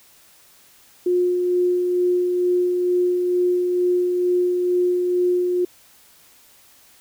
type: tone with tremolo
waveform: sine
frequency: 358 Hz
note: F4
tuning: 43 cents sharp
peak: -15 dBFS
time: 1.06-5.65 s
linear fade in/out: 5 ms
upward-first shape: sine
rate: 2.2 Hz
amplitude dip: 30%
effects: white hiss -52 dBFS RMS until 7 s